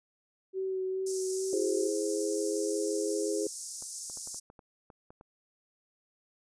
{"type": "tone with vibrato", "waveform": "sine", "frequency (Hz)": 378.2, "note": "F#4", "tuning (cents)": 38, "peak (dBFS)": -30, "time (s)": [0.53, 1.91], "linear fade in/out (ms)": 50, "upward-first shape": "sine", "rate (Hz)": 2.4, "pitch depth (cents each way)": 14}
{"type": "high-pass noise", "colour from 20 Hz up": "pink", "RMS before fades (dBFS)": -38, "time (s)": [1.06, 4.4], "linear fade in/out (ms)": 10, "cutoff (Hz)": 5400, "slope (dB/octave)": 48}
{"type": "chord", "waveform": "sine", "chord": "E augmented", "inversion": "none", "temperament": "equal", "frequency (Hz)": [329.6, 415.3, 523.3], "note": ["E4", "G#4", "B#4"], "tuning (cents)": [0, 0, 0], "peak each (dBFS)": [-34, -31, -36], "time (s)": [1.53, 3.47], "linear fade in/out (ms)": 2}
{"type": "clicks", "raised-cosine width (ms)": 1, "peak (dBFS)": -37, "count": 10, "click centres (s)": [3.824, 4.099, 4.173, 4.274, 4.345, 4.501, 4.592, 4.902, 5.105, 5.211]}
{"effects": ["resampled to 22050 Hz"]}